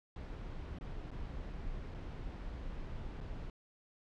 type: noise with dropouts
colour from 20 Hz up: brown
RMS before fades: -43 dBFS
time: 0.16-3.5 s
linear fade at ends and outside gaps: 1 ms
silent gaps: 0.786-0.81 / 1.106-1.114 / 1.942-1.946 / 3.204-3.21 s
effects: low-pass 4000 Hz 12 dB/octave